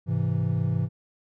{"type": "chord", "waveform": "triangle", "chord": "Ab augmented", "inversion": "none", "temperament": "equal", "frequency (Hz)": [103.83, 130.81, 164.81], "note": ["Ab2", "C3", "E3"], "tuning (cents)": [0, 0, 0], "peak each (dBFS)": -25, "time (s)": [0.06, 0.89], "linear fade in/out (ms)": 50, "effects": []}